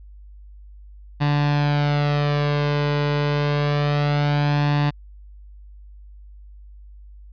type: tone with flanger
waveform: sawtooth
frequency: 145.9 Hz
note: D3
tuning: 11 cents flat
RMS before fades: -20 dBFS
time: 1.2-4.91 s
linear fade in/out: 20 ms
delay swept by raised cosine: 1.1 to 2.02 ms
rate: 0.27 Hz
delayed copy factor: +0.6
effects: added 50 Hz sine -40 dBFS peak until 7.32 s + resampled to 11025 Hz